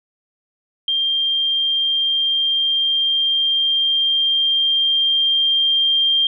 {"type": "tone with level ramp", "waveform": "sine", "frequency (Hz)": 3188, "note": "G7", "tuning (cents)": 28, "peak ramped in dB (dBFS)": [-16, -13], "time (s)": [0.88, 6.27], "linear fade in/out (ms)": 2, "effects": []}